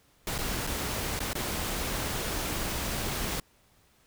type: noise with dropouts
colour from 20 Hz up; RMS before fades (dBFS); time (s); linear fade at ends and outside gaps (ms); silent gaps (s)
pink; -32; 0.27-3.4; 2; 0.381-0.386 / 0.668-0.672 / 1.192-1.203 / 1.332-1.352
effects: pink hiss -64 dBFS RMS until 4.06 s